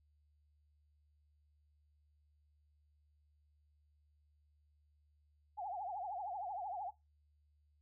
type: tone with vibrato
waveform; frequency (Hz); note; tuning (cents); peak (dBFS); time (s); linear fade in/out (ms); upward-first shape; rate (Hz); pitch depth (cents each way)
sine; 770; G5; -31; -40; 5.57-6.91; 20; triangle; 13; 210
effects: noise-tail reverb RT60 0.2 s tail -18 dB re dry + added 74 Hz sine -70 dBFS peak until 7.81 s